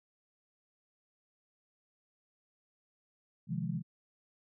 sine chord, F minor seventh, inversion second, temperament just, 130.96 / 157.15 / 174.61 / 209.5 Hz, C3 / Eb3 / F3 / Ab3, +2 / +18 / 0 / +15 cents, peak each -39 / -38 / -37 / -40 dBFS, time 3.47-3.83 s, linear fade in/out 50 ms, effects none

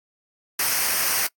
white noise with comb filter, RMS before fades -22 dBFS, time 0.59-1.27 s, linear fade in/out 5 ms, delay 0.27 ms, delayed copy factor -0.6, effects noise-tail reverb RT60 0.1 s tail -24 dB re dry + AAC 64 kbps

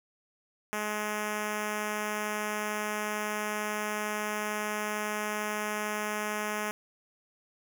5% pulse tone with notch filter, 211.1 Hz, G#3, 29 cents sharp, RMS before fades -33 dBFS, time 0.73-6.71 s, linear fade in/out 0 ms, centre 4100 Hz, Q 1.4, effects none

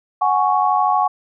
sine chord, F# suspended second, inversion none, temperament just, 740 / 832.5 / 1110 Hz, F#5 / G#5 / C#6, 0 / +4 / +2 cents, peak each -18 dBFS, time 0.21-1.08 s, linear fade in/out 10 ms, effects none

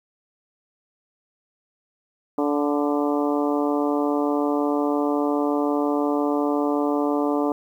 harmonic tone with a mistuned harmonic, 145.6 Hz, D3, 15 cents flat, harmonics 2 / 3 / 4 / 5 / 6 / 7 / 8, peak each -22 / -26 / -28 / -30 / -32 / -33 / -34 dBFS, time 2.38-7.52 s, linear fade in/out 2 ms, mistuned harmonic 8, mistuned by +24 cents, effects 9-bit

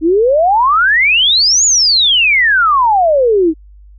sine exponential two-way sweep, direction up then down, 303.3 to 7000 to 303.3 Hz, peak -7 dBFS, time 0.01-3.54 s, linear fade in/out 50 ms, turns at 1.65 s, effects added 50 Hz sine -36 dBFS peak until 3.98 s

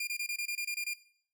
sawtooth tone bursts, 2406 Hz, D7, 41 cents sharp, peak -29 dBFS, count 10, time 0-0.937 s, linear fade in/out 5 ms, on 73 ms, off 23 ms, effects noise-tail reverb RT60 0.6 s tail -19 dB re dry

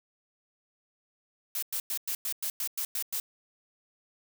blue noise bursts, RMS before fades -32 dBFS, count 10, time 1.55-3.2 s, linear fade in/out 2 ms, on 75 ms, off 100 ms, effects none

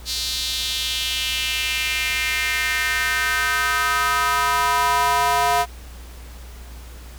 square tone with high-pass filter sweep, 140.5 Hz, C#3, 24 cents sharp, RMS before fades -21 dBFS, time 0.05-5.66 s, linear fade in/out 50 ms, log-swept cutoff 4300 to 780 Hz, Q 3.1, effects added 60 Hz sine -36 dBFS peak until 7.18 s + pink hiss -45 dBFS RMS until 7.18 s

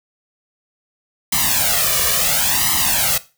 white noise with flanger, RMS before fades -17 dBFS, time 1.32-3.18 s, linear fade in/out 5 ms, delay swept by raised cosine 0.99 to 1.74 ms, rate 0.72 Hz, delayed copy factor +0.95, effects noise-tail reverb RT60 0.3 s tail -17 dB re dry

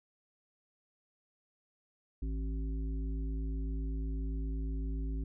harmonic tone with a mistuned harmonic, 53.9 Hz, A1, 35 cents flat, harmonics 1 / 3 / 5 / 7, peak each -33 / -46 / -44 / -53 dBFS, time 2.22-5.24 s, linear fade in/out 5 ms, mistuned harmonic 3, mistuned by -18 cents, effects none

